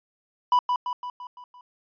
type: tone with echo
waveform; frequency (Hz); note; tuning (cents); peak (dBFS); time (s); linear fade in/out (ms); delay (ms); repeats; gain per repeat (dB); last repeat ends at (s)
triangle; 987.8; B5; 0; -14; 0.52-0.59; 2; 170; 6; -5; 1.61
effects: resampled to 11025 Hz